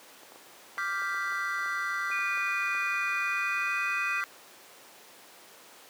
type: clicks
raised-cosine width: 1 ms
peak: -34 dBFS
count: 12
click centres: 0.233 / 0.321 / 0.359 / 0.774 / 1.019 / 1.145 / 1.322 / 1.66 / 2.102 / 2.191 / 2.375 / 2.749 s
type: chord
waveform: triangle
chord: G dominant seventh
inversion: second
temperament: equal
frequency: 1174.7 / 1396.9 / 1568 / 1975.5 Hz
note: D6 / F6 / G6 / B6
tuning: 0 / 0 / 0 / 0 cents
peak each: -33 dBFS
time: 0.78-4.24 s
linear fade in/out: 0 ms
type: tone with pitch glide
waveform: sine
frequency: 2453 to 2482 Hz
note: D#7 to D#7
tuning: -25 to -5 cents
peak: -31 dBFS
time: 2.11-4.21 s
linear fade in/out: 10 ms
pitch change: +20 cents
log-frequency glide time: 3.21-3.93 s
effects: pink hiss -51 dBFS RMS until 5.89 s + high-pass 400 Hz 12 dB/octave